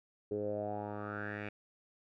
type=tone with low-pass filter sweep; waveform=10% pulse; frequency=103.83 Hz; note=G#2; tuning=in tune; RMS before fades=-39 dBFS; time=0.31-1.49 s; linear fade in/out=5 ms; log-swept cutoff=410 to 2300 Hz; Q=5.8; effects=none